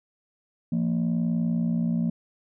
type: tone pair together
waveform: sine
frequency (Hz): 170.6 / 231.1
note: F3 / A#3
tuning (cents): -40 / -15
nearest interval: perfect fourth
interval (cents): 525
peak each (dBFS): -23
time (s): 0.72-2.1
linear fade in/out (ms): 5
effects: tanh soft clip ceiling -19 dBFS